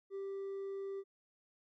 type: tone with hard clipping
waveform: sine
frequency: 392 Hz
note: G4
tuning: in tune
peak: -40 dBFS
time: 0.1-1.04 s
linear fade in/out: 50 ms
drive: 2 dB
effects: none